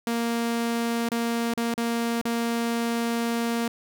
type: tone with dropouts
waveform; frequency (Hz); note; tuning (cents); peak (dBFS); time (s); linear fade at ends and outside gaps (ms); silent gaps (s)
sawtooth; 233.1; A#3; 0; -20; 0.07-3.68; 2; 1.089-1.117 / 1.538-1.575 / 1.741-1.778 / 2.214-2.253
effects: none